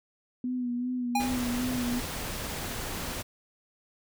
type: tone with vibrato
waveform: sine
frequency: 246.9 Hz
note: B3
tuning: in tune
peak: -28 dBFS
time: 0.44-2 s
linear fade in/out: 2 ms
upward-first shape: sine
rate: 2.6 Hz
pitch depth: 39 cents each way
type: tone with exponential decay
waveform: square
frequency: 816 Hz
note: G#5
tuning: 31 cents flat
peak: -23 dBFS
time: 1.15-1.45 s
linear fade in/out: 5 ms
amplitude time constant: 65 ms
type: noise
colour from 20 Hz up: pink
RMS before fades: -35 dBFS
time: 1.19-3.23 s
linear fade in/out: 20 ms
effects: none